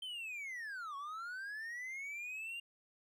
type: linear two-way sweep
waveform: triangle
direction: down then up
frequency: 3136 to 1092 to 2812 Hz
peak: -40 dBFS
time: 0.02-2.6 s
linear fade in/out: 5 ms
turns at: 0.96 s
effects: none